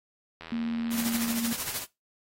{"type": "click train", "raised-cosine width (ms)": 0.3, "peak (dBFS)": -25, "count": 78, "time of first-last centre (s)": [0.41, 1.341], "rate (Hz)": 82.7}
{"type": "tone", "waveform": "sine", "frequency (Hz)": 232.1, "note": "A#3", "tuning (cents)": -7, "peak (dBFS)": -27, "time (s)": [0.52, 1.53], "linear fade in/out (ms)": 2}
{"type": "noise with tremolo", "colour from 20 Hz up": "white", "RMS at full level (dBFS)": -31, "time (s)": [0.9, 1.86], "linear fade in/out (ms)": 50, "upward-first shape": "sine", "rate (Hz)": 13, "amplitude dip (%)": 60}
{"effects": ["noise-tail reverb RT60 0.2 s tail -19 dB re dry", "AAC 48 kbps"]}